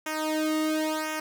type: tone with flanger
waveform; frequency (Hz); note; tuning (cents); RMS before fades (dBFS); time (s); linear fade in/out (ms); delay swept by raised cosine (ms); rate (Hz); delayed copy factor
sawtooth; 311.1; D#4; 0; -28; 0.06-1.2; 5; 0.23 to 1.23; 0.95; -0.95
effects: none